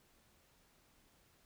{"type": "silence", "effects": ["pink hiss -70 dBFS RMS until 1.45 s"]}